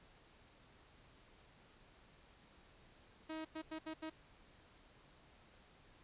sawtooth tone bursts at uneven times, 316.5 Hz, D#4, 30 cents sharp, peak -39 dBFS, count 5, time 3.29-3.45 / 3.55-3.62 / 3.71-3.79 / 3.86-3.94 / 4.02-4.1 s, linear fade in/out 10 ms, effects pink hiss -65 dBFS RMS until 6.03 s + resampled to 8000 Hz

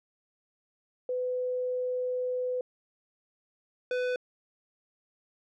sine / square tone pair in turn, 502 / 499.4 Hz, B4 / B4, +28 / +19 cents, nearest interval unison, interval 9 cents, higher first, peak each -28 dBFS, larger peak neither, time 1.09-2.61 / 3.91-4.16 s, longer first, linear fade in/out 2 ms, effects low-pass 3000 Hz 12 dB/octave

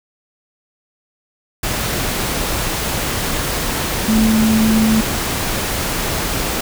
sine tone in noise, 220 Hz, A3, in tune, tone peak -11 dBFS, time 4.08-5.01 s, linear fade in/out 5 ms, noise pink, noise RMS -20 dBFS, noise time 1.63-6.61 s, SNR +6 dB, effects none

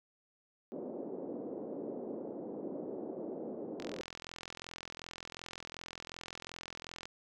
pink band-pass noise, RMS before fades -42 dBFS, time 0.72-4.01 s, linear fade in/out 0 ms, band 250 to 540 Hz, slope 24 dB/octave
click train, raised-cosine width 0.2 ms, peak -26 dBFS, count 140, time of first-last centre 3.8-7.055 s, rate 42.7 Hz
effects none

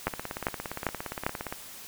two click trains, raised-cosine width 0.5 ms, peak -10 / -18 dBFS, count 4 / 26, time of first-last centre 0.07-1.265 / 0.08-1.525 s, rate 2.51 / 17.3 Hz, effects white hiss -45 dBFS RMS until 1.87 s

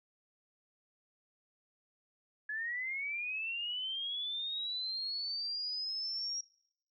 sine linear sweep, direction up, 1691 to 5650 Hz, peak -35 dBFS, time 2.49-6.41 s, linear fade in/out 5 ms, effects noise-tail reverb RT60 0.7 s tail -22 dB re dry

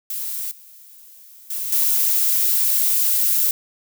violet noise with level steps, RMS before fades -27 / -45 / -26 / -18 dBFS, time 0.1-3.51 s, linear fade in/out 2 ms, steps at 0.51 / 1.5 / 1.72 s, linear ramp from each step 5 ms, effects none

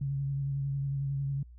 sine tone with vibrato, 138.59 Hz, C#3, in tune, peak -29 dBFS, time 0.01-1.43 s, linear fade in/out 5 ms, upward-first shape sine, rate 11 Hz, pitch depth 25 cents each way, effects added 60 Hz sine -48 dBFS peak until 1.58 s

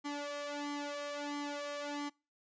sawtooth tone with flanger, 289.6 Hz, D4, 24 cents flat, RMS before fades -40 dBFS, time 0.04-2.1 s, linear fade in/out 20 ms, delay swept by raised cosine 0.95 to 1.85 ms, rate 1.5 Hz, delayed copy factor +0.85, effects noise-tail reverb RT60 0.3 s tail -25 dB re dry + resampled to 16000 Hz

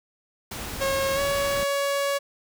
pink noise, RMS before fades -34 dBFS, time 0.51-1.64 s, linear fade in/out 5 ms
sawtooth tone with pitch glide, 543 to 561.5 Hz, C#5 to C#5, -36 to +22 cents, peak -19 dBFS, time 0.8-2.19 s, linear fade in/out 20 ms, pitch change +58 cents, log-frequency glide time 1.15-1.2 s
effects none

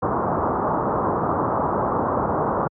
white low-pass noise, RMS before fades -22 dBFS, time 0.02-2.68 s, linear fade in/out 10 ms, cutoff 1200 Hz, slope 48 dB/octave, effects high-pass 80 Hz 12 dB/octave

